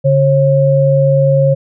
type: tone pair together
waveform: sine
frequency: 142.34 / 541 Hz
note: C#3 / C#5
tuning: +46 / -42 cents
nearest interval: octave + major seventh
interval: 2312 cents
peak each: -10 dBFS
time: 0.04-1.55 s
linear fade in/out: 20 ms
effects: none